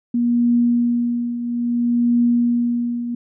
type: tone with tremolo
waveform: sine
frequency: 238.9 Hz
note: A#3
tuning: 43 cents sharp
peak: -12 dBFS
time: 0.14-3.15 s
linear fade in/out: 5 ms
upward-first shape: triangle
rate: 0.6 Hz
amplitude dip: 70%
effects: none